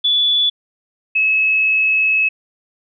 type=tone pair in turn; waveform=sine; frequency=3446 / 2582 Hz; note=A7 / E7; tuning=-37 / -37 cents; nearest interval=perfect fourth; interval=500 cents; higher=first; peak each=-12 dBFS; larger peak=neither; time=0.04-0.5 / 1.15-2.29 s; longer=second; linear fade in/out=10 ms; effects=none